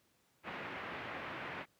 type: low-pass noise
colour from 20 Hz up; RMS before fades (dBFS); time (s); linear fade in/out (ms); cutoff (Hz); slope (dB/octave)
white; -44; 0.43-1.66; 50; 2300; 24
effects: pink hiss -73 dBFS RMS until 1.79 s + high-pass 100 Hz 12 dB/octave